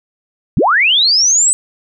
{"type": "linear sweep", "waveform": "sine", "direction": "up", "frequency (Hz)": [85.4, 8160], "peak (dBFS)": -8, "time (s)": [0.57, 1.53], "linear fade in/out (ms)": 0, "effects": []}